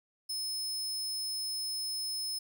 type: tone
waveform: sawtooth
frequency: 5200 Hz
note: E8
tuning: 24 cents flat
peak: -31 dBFS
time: 0.29-2.39 s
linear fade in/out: 10 ms
effects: none